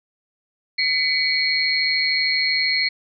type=tone cluster; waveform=sine; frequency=2020 / 2243 / 4156 / 4309 Hz; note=B6 / C#7 / C8 / C#8; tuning=+39 / +20 / -12 / -50 cents; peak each=-24 / -22 / -26 / -22 dBFS; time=0.78-2.89 s; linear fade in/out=10 ms; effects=none